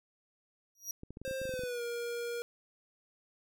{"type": "tone with exponential growth", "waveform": "40% pulse", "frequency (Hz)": 5750, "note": "F8", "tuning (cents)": 50, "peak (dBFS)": -32, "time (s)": [0.75, 0.91], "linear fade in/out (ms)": 2, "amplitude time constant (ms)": 34}
{"type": "clicks", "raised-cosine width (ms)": 3, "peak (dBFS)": -32, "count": 12, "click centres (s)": [1.034, 1.106, 1.171, 1.216, 1.278, 1.311, 1.416, 1.454, 1.493, 1.539, 1.593, 1.636]}
{"type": "tone with pitch glide", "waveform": "square", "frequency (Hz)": [529, 474], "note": ["C5", "A#4"], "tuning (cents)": [19, 29], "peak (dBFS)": -36, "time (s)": [1.25, 2.42], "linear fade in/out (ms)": 0, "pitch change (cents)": -190, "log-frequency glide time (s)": [1.44, 1.82]}
{"effects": []}